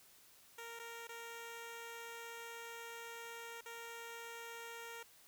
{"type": "tone with dropouts", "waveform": "10% pulse", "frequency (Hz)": 464.1, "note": "A#4", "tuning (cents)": -8, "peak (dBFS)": -39, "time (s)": [0.58, 5.03], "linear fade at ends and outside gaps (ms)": 5, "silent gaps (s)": [[0.792, 0.796], [1.072, 1.09], [3.61, 3.658]], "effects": ["white hiss -64 dBFS RMS until 5.27 s"]}